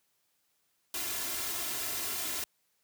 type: noise with comb filter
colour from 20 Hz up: white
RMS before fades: -35 dBFS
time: 0.94-2.44 s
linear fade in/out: 2 ms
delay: 2.9 ms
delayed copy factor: +0.65
effects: white hiss -75 dBFS RMS until 2.83 s + high-pass 60 Hz 12 dB/octave